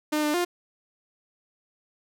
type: tone with pitch steps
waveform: sawtooth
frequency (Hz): 303 / 299.4 / 352.3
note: D#4 / D4 / F4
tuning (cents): -46 / +33 / +15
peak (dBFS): -19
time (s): 0.12-0.45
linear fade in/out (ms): 10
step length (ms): 110
effects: none